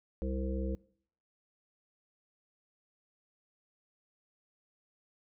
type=harmonic tone; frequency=65.41 Hz; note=C2; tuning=in tune; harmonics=1 / 3 / 5 / 7 / 8; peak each=-34 / -39 / -41 / -42 / -43 dBFS; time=0.22-0.75 s; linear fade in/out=0 ms; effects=noise-tail reverb RT60 0.6 s tail -23 dB re dry